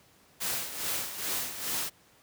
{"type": "noise with tremolo", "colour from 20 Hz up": "white", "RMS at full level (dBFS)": -31, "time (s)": [0.4, 1.9], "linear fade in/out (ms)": 20, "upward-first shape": "sine", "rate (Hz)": 2.4, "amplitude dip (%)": 65, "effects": ["pink hiss -61 dBFS RMS until 2.22 s", "high-pass 80 Hz 12 dB/octave"]}